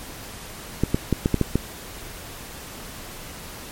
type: clicks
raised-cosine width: 3 ms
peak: -5 dBFS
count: 7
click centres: 0.836 / 0.945 / 1.127 / 1.259 / 1.343 / 1.413 / 1.556 s
effects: pink hiss -38 dBFS RMS until 3.71 s + MP3 64 kbps